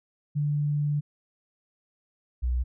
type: tone pair in turn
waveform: sine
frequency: 146.83 / 61.73 Hz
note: D3 / B1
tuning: 0 / 0 cents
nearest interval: octave + minor third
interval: 1500 cents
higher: first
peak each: -23 dBFS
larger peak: neither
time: 0.35-1.01 / 2.42-2.64 s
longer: first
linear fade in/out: 20 ms
effects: none